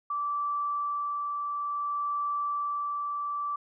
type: tone with tremolo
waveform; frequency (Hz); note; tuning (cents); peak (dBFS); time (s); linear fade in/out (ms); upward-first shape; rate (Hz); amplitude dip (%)
sine; 1163; D6; -17; -27; 0.1-3.56; 5; sine; 0.57; 25
effects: none